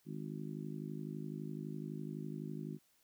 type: harmonic tone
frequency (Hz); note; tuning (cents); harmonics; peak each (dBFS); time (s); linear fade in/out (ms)
51.91; G#1; 0; 3 / 4 / 5 / 6 / 7; -44 / -46 / -48 / -50 / -51; 0.05-2.79; 50
effects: white hiss -73 dBFS RMS until 3.03 s

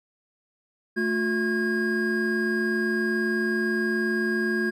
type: tone cluster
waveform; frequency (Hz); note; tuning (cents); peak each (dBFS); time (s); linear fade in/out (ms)
triangle; 220.3 / 358 / 1632; A3 / F4 / G#6; +2 / +43 / -31; -25; 0.96-4.71; 20
effects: none

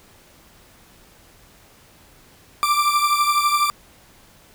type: beating tone pair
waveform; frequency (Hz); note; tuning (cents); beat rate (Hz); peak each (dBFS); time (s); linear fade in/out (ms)
40% pulse; 1174.7 / 1186.7; D6 / D6; 0 / +18; 12; -17 / -21; 2.63-3.7; 0
effects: pink hiss -51 dBFS RMS until 4.54 s

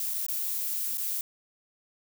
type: noise with dropouts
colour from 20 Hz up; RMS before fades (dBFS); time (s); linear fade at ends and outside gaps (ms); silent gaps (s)
violet; -31; 0-1.21; 1; 0.137-0.141 / 0.265-0.284 / 0.973-0.98
effects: none

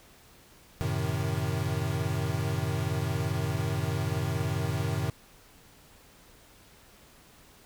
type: chord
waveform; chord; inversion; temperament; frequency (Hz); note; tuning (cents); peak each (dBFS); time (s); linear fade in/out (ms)
square; F# diminished seventh; none; equal; 92.5 / 110 / 130.81 / 155.56; F#2 / A2 / C3 / Eb3; 0 / 0 / 0 / 0; -34; 0.81-5.1; 0
effects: pink hiss -56 dBFS RMS until 7.65 s

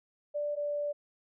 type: tone pair in turn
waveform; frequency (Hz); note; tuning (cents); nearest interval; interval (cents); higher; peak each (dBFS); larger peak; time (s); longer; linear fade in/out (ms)
sine; 587.3 / 584.4; D5 / D5; 0 / -9; unison; 9; first; -30 / -30; neither; 0.34-0.56 / 0.56-0.93; second; 20
effects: none

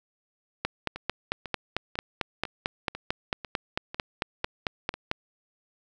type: two click trains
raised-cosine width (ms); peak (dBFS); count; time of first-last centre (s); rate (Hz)
0.3; -20 / -10; 9 / 21; 0.96-4.94 / 0.65-5.114; 2.01 / 4.48
effects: none

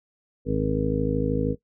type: harmonic tone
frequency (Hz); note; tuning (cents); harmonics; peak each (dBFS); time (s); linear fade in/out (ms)
53; G#1; +36; 1 / 2 / 3 / 4 / 5 / 6 / 8 / 9; -30 / -31 / -29 / -33 / -27 / -37 / -31 / -28; 0.45-1.56; 50
effects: noise-tail reverb RT60 0.1 s tail -17 dB re dry

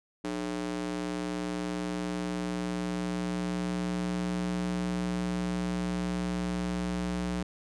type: tone with high-pass filter sweep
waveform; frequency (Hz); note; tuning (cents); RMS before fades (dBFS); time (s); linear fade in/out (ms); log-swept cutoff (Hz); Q
square; 60.2; B1; -44; -32; 0.24-7.43; 5; 270 to 130; 1.9
effects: resampled to 22050 Hz

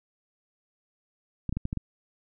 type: clicks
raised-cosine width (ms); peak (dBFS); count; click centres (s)
5; -17; 6; 1.493 / 1.526 / 1.57 / 1.654 / 1.729 / 1.773
effects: none

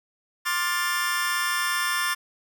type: chord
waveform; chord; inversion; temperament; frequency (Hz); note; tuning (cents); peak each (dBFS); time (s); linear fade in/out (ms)
sawtooth; D minor seventh; third; just; 1057.2 / 1174.7 / 1409.6 / 1762; C6 / D6 / F6 / A6; +18 / 0 / +16 / +2; -26 / -28 / -26 / -23; 0.45-2.15; 20
effects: none

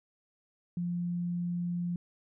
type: tone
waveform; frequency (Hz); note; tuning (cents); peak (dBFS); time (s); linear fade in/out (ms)
sine; 174.61; F3; 0; -30; 0.77-1.96; 2
effects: none

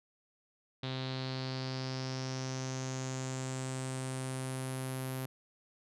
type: tone with low-pass filter sweep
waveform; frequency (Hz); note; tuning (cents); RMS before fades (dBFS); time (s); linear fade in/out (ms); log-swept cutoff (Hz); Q
sawtooth; 130.81; C3; 0; -38; 0.83-5.26; 5; 3800 to 12000; 5.3
effects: none

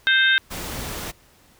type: harmonic tone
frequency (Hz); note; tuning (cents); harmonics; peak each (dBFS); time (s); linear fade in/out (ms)
523.3; C5; 0; 3 / 4 / 5 / 6 / 7; -16 / -27 / -27 / -27 / -21; 0.07-0.38; 0
type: noise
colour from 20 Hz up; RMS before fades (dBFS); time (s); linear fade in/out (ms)
pink; -31; 0.5-1.12; 20
effects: pink hiss -55 dBFS RMS until 1.59 s

